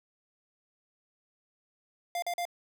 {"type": "tone bursts", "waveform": "square", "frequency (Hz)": 698.5, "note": "F5", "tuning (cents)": 0, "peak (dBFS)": -31, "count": 3, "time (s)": [2.15, 2.453], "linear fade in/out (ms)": 2, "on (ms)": 73, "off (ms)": 42, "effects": []}